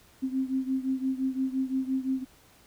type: beating tone pair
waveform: sine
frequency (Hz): 261.6 / 267.4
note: C4 / C4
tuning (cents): 0 / +38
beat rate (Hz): 5.8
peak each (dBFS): -28 / -31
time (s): 0.22-2.25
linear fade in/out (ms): 20
effects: pink hiss -58 dBFS RMS until 2.66 s